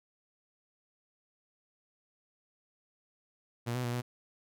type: tone with pitch steps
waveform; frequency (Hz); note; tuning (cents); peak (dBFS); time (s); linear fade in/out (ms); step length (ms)
sawtooth; 119 / 125.1 / 120.2 / 122.5; A#2 / B2 / B2 / B2; +36 / +23 / -46 / -14; -28; 3.66-4.02; 20; 90
effects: none